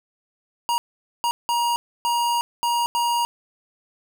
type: tone bursts at uneven times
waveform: square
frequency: 948 Hz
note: A#5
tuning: 29 cents sharp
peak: -20 dBFS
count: 6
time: 0.69-0.78 / 1.24-1.31 / 1.49-1.76 / 2.05-2.41 / 2.63-2.86 / 2.95-3.25 s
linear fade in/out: 0 ms
effects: none